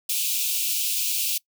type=high-pass noise; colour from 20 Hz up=white; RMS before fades=-25 dBFS; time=0.09-1.38 s; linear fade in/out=5 ms; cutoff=2400 Hz; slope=96 dB/octave; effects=noise-tail reverb RT60 0.1 s tail -23 dB re dry